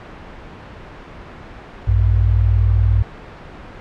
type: tone pair together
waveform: sine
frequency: 59.63 / 99.8 Hz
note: A#1 / G2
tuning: +40 / +32 cents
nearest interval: major sixth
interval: 892 cents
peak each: -14 dBFS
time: 1.87-3.03 s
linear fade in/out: 10 ms
effects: pink hiss -36 dBFS RMS until 3.8 s + low-pass 2000 Hz 12 dB/octave